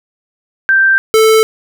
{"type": "tone pair in turn", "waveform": ["sine", "square"], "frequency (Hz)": [1568, 440], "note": ["G6", "A4"], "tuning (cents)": [0, 0], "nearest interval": "octave + minor seventh", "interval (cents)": 2200, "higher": "first", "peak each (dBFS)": -6, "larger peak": "neither", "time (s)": [[0.69, 0.98], [1.14, 1.43]], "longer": "neither", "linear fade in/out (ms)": 0, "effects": []}